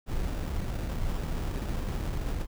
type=noise with sample-and-hold; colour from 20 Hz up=brown; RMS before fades=-31 dBFS; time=0.06-2.47 s; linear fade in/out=50 ms; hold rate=2100 Hz; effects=none